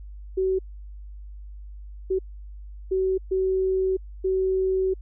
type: tone bursts at uneven times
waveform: sine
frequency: 377.7 Hz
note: F#4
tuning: 36 cents sharp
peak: -20 dBFS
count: 5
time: 0.37-0.59 / 2.1-2.19 / 2.91-3.18 / 3.31-3.97 / 4.24-4.94 s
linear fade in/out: 10 ms
effects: added 50 Hz sine -37 dBFS peak until 5.01 s